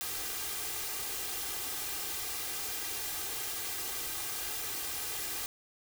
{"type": "noise with comb filter", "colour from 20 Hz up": "white", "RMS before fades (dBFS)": -37, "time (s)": [0.01, 5.46], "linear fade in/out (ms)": 0, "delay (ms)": 2.5, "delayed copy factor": 0.65, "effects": []}